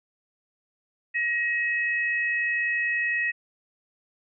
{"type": "tone pair together", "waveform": "sine", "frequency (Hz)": [1894.4, 2564], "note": ["A#6", "E7"], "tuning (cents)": [27, -49], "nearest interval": "perfect fourth", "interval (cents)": 524, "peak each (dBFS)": [-24, -29], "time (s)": [1.14, 3.32], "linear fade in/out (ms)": 20, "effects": []}